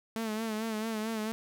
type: tone with vibrato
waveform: sawtooth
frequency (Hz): 220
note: A3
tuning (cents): 0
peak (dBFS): -28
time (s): 0.16-1.32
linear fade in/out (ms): 0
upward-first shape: sine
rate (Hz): 4.5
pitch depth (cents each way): 56
effects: none